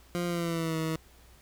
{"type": "tone with pitch glide", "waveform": "20% pulse", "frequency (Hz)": [174.61, 160.12], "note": ["F3", "D#3"], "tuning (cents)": [0, 50], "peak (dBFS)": -24, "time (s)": [0.15, 0.96], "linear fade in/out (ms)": 0, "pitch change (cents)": -150, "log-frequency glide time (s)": [0.26, 0.77], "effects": ["added 60 Hz sine -56 dBFS peak until 1.41 s", "pink hiss -59 dBFS RMS until 1.41 s"]}